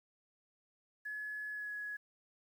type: tone with pitch glide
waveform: sine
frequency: 1700 to 1681.4 Hz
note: G#6 to G#6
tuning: +40 to +21 cents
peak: -39 dBFS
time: 1.05-1.97 s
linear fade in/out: 10 ms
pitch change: -19 cents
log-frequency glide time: 1.5-1.71 s
effects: 11-bit